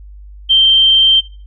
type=tone; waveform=sine; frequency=3138 Hz; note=G7; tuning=1 cent sharp; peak=-6 dBFS; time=0.49-1.21 s; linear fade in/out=20 ms; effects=noise-tail reverb RT60 0.4 s tail -20 dB re dry + added 50 Hz sine -32 dBFS peak until 1.46 s